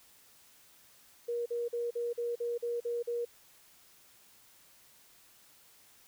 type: tone bursts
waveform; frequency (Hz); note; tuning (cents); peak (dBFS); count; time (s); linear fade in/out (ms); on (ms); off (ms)
sine; 474.6; A#4; +31; -31; 9; 1.28-3.252; 10; 180; 44
effects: white hiss -61 dBFS RMS until 6.07 s